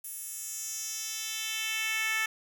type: tone with high-pass filter sweep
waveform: 10% pulse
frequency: 440 Hz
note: A4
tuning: in tune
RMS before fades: -34 dBFS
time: 0.04-2.26 s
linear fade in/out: 5 ms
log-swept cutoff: 11000 to 1800 Hz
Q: 1.8
effects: none